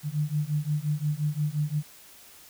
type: beating tone pair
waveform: sine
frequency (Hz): 146.83 / 152.53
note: D3 / D#3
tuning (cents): 0 / -34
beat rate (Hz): 5.7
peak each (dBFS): -28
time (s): 0.03-1.83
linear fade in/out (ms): 50
effects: white hiss -51 dBFS RMS until 2.49 s